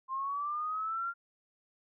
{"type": "linear sweep", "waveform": "sine", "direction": "up", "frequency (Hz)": [1046.5, 1396.9], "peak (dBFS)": -32, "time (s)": [0.08, 1.14], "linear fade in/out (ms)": 50, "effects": []}